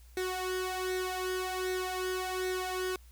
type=tone with flanger; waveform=sawtooth; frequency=370 Hz; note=F#4; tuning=in tune; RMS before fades=-34 dBFS; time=0.17-2.96 s; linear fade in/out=2 ms; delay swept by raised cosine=0.5 to 2.1 ms; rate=1.3 Hz; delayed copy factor=+0.7; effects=added 60 Hz sine -52 dBFS peak until 3.11 s + white hiss -64 dBFS RMS until 3.11 s